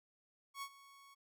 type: tone with ADSR envelope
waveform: sawtooth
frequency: 1108.7 Hz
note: C#6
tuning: in tune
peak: -37 dBFS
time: 0.54-1.15 s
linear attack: 81 ms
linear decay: 65 ms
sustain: -18 dB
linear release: 18 ms
effects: none